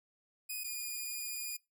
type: tone pair in turn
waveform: 5% pulse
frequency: 2489 / 2441 Hz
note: D#7 / D#7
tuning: 0 / -34 cents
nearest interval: unison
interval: 34 cents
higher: first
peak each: -28 dBFS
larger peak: neither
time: 0.49-0.64 / 0.64-1.57 s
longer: second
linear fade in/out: 10 ms
effects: noise-tail reverb RT60 0.2 s tail -21 dB re dry